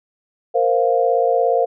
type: chord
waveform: sine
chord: Bb suspended second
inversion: none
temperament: equal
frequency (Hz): 466.2 / 523.3 / 698.5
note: Bb4 / C5 / F5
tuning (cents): 0 / 0 / 0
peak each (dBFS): -18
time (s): 0.54-1.66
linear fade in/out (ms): 20
effects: none